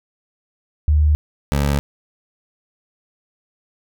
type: tone pair in turn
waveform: sine / 20% pulse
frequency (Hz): 75.3 / 71.07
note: D2 / C#2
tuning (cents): +44 / +44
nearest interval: minor second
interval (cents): 100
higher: first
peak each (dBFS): -11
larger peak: neither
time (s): 0.88-1.15 / 1.52-1.79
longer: neither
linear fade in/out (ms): 0
effects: none